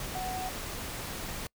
sine tone in noise, 743 Hz, F#5, 7 cents sharp, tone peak -34 dBFS, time 0.15-0.49 s, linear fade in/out 2 ms, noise pink, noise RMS -38 dBFS, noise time 0-1.47 s, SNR +1 dB, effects noise-tail reverb RT60 0.1 s tail -25 dB re dry

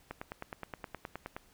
click train, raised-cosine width 0.5 ms, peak -24 dBFS, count 13, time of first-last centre 0.11-1.365 s, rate 9.56 Hz, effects pink hiss -64 dBFS RMS until 1.53 s

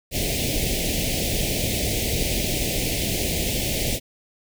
pink band-stop noise, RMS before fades -24 dBFS, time 0.11-4 s, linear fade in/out 50 ms, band 700 to 2100 Hz, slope 48 dB/octave, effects none

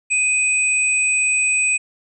sine tone pair together, 2500 / 7962 Hz, D#7 / B8, +8 / +13 cents, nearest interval octave + minor sixth, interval 2005 cents, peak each -16 / -21 dBFS, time 0.1-1.78 s, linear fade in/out 20 ms, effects none

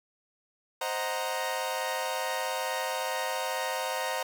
sawtooth chord, C half-diminished seventh, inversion none, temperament equal, 523.3 / 622.3 / 740 / 932.3 Hz, C5 / Eb5 / Gb5 / Bb5, 0 / 0 / 0 / 0 cents, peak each -31 / -33 / -33 / -30 dBFS, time 0.81-4.23 s, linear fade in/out 5 ms, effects none

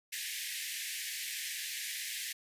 pink high-pass noise, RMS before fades -39 dBFS, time 0.12-2.33 s, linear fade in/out 10 ms, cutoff 1700 Hz, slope 96 dB/octave, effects resampled to 32000 Hz

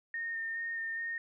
sine tone with vibrato, 1830 Hz, A#6, 32 cents flat, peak -34 dBFS, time 0.14-1.18 s, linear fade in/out 2 ms, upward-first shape square, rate 2.4 Hz, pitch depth 12 cents each way, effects none

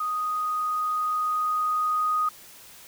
sine tone with level ramp, 1244 Hz, D#6, 1 cent flat, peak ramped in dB -25 to -21 dBFS, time 0-2.29 s, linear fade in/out 5 ms, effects white hiss -48 dBFS RMS until 2.87 s

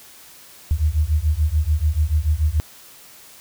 sine beating tone pair, 73.42 / 80.32 Hz, D2 / E2, 0 / -44 cents, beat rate 6.9 Hz, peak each -19 / -19 dBFS, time 0.71-2.6 s, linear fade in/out 0 ms, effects white hiss -45 dBFS RMS until 3.4 s

